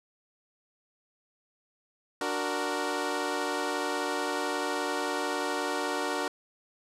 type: chord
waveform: 15% pulse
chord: D augmented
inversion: none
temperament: equal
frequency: 293.7 / 370 / 466.2 Hz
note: D4 / F#4 / A#4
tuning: 0 / 0 / 0 cents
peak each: -27 dBFS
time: 2.21-6.28 s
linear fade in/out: 2 ms
effects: low-pass 10000 Hz 12 dB/octave